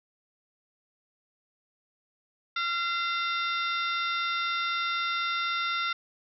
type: harmonic tone with a mistuned harmonic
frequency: 686 Hz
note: F5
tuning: 31 cents flat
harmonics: 2 / 3 / 4 / 5 / 6 / 7 / 8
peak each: -29 / -34 / -39 / -34 / -45 / -44 / -46 dBFS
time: 2.56-5.93 s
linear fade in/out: 5 ms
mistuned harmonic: 5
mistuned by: +94 cents
effects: none